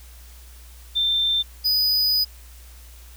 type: tone pair in turn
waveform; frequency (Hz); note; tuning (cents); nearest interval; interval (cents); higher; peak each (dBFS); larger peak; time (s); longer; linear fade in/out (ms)
sine / square; 3573 / 4973; A7 / D#8; +26 / -2; tritone; 572; second; -18; neither; 0.95-1.43 / 1.64-2.25; second; 20
effects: added 60 Hz sine -42 dBFS peak until 3.16 s + white hiss -50 dBFS RMS until 3.16 s